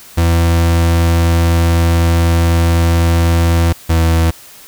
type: tone pair in turn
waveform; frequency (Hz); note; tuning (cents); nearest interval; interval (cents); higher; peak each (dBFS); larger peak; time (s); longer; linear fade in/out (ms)
40% pulse; 84 / 82.18; E2 / E2; +33 / -5; unison; 38; first; -8; neither; 0.17-3.73 / 3.89-4.31; first; 10
effects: white hiss -38 dBFS RMS until 4.67 s